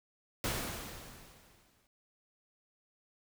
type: noise with exponential decay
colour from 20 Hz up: pink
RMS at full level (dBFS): -33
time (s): 0.44-1.87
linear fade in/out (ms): 1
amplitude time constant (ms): 310
effects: none